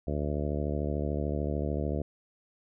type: harmonic tone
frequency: 73.5 Hz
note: D2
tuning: 2 cents sharp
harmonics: 1 / 2 / 3 / 4 / 5 / 6 / 7 / 8 / 9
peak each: -32 / -35 / -37 / -38 / -39 / -40 / -40 / -41 / -42 dBFS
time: 0.07-2.02 s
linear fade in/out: 5 ms
effects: none